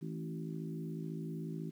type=harmonic tone with a mistuned harmonic; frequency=54.1 Hz; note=A1; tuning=29 cents flat; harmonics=3 / 4 / 5 / 6 / 7; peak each=-40 / -47 / -47 / -48 / -49 dBFS; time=0.01-1.71 s; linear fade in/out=20 ms; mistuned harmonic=4; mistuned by=+15 cents; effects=11-bit